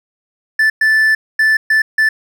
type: tone bursts at uneven times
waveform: triangle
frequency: 1756 Hz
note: A6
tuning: 4 cents flat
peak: -7 dBFS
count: 5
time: 0.59-0.7 / 0.81-1.15 / 1.39-1.57 / 1.7-1.82 / 1.98-2.09 s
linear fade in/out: 5 ms
effects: none